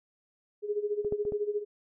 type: tone with tremolo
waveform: sine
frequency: 415.3 Hz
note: G#4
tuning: in tune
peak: -25 dBFS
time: 0.62-1.65 s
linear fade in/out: 50 ms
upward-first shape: sine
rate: 14 Hz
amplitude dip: 80%
type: clicks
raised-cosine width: 2 ms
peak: -29 / -22 / -29 / -24 dBFS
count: 4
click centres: 1.048 / 1.124 / 1.252 / 1.322 s
effects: none